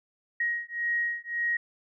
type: beating tone pair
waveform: sine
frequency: 1886 / 1887.8 Hz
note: A#6 / A#6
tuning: +20 / +21 cents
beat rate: 1.8 Hz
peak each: -30 dBFS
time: 0.4-1.57 s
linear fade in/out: 5 ms
effects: none